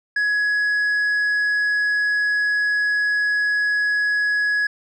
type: tone with tanh clipping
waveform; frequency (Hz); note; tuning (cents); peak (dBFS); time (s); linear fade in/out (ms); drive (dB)
triangle; 1678; G#6; +17; -18; 0.16-4.67; 5; 8
effects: none